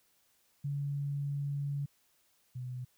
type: tone pair in turn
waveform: sine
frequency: 142.1 / 125.74 Hz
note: C#3 / B2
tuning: +43 / +32 cents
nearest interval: major second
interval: 211 cents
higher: first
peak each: -32 / -37 dBFS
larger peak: first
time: 0.64-1.86 / 2.55-2.85 s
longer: first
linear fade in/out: 10 ms
effects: white hiss -71 dBFS RMS until 2.97 s